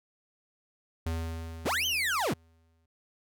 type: tone with exponential decay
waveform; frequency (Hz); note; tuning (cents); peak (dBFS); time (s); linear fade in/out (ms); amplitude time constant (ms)
square; 82; E2; -9; -29; 1.06-2.86; 5; 390
type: linear two-way sweep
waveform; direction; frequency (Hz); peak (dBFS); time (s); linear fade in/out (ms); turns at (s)
35% pulse; up then down; 60.9 to 3176 to 60.9; -25; 1.65-2.34; 10; 1.86
effects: none